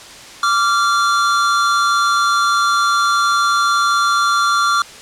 square tone pair together, 1164.5 / 1384 Hz, D6 / F6, -15 / -16 cents, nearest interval minor third, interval 299 cents, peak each -16 dBFS, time 0.43-4.82 s, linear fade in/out 2 ms, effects white hiss -36 dBFS RMS until 5.01 s + low-pass 7000 Hz 12 dB/octave

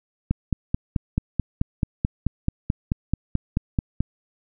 click train, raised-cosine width 5 ms, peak -8 dBFS, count 18, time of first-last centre 0.31-4.006 s, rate 4.6 Hz, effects none

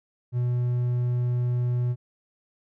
triangle tone, 122.6 Hz, B2, 12 cents flat, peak -20 dBFS, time 0.32-1.96 s, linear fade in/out 50 ms, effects none

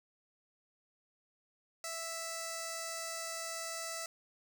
5% pulse tone with notch filter, 659.3 Hz, E5, in tune, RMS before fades -41 dBFS, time 1.84-4.06 s, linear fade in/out 2 ms, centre 3200 Hz, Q 1.3, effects none

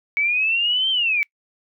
sine linear two-way sweep, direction up then down, 2250 to 3159 to 2250 Hz, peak -17 dBFS, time 0.17-1.23 s, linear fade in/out 0 ms, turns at 0.9 s, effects noise-tail reverb RT60 0.1 s tail -24 dB re dry

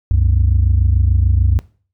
sine tone pair together, 66.1 / 92.91 Hz, C2 / F#2, +18 / +8 cents, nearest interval tritone, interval 590 cents, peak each -12 dBFS, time 0.11-1.59 s, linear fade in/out 0 ms, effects noise-tail reverb RT60 0.4 s tail -19 dB re dry + tanh soft clip ceiling -5 dBFS

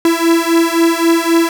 45% pulse beating tone pair, 331.3 / 335.1 Hz, E4 / E4, +9 / +29 cents, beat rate 3.8 Hz, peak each -13 dBFS, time 0.05-1.49 s, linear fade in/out 2 ms, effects none

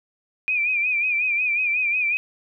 sine tone with vibrato, 2431 Hz, D#7, 41 cents flat, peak -19 dBFS, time 0.48-2.17 s, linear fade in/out 0 ms, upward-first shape sine, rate 5.5 Hz, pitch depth 75 cents each way, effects none

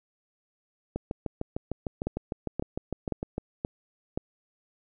two click trains, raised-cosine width 2 ms, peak -17 / -15 dBFS, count 17 / 5, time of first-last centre 0.96-3.381 / 2.07-4.175 s, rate 6.61 / 1.9 Hz, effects none

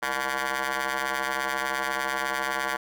10% pulse ring-modulated tone, 134.3 Hz, C3, 46 cents sharp, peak -15 dBFS, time 0.02-2.77 s, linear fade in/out 10 ms, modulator 1270 Hz, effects none

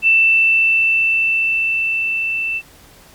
sine tone with level ramp, 2665 Hz, E7, 18 cents sharp, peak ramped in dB -8 to -18 dBFS, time 0.02-2.62 s, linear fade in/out 50 ms, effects pink hiss -45 dBFS RMS until 3.14 s + MP3 96 kbps

